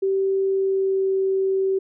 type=tone with pitch glide; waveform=sine; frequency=387.1 to 384.2 Hz; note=G4 to G4; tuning=-22 to -35 cents; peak=-18 dBFS; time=0.02-1.79 s; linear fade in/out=10 ms; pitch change=-13 cents; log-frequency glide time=0.45-1.13 s; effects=none